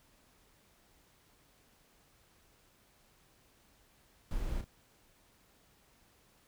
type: noise with echo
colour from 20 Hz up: brown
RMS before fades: -36 dBFS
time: 4.31-4.61 s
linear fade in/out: 2 ms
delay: 33 ms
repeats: 1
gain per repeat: -7 dB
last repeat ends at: 4.643 s
effects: pink hiss -67 dBFS RMS until 6.47 s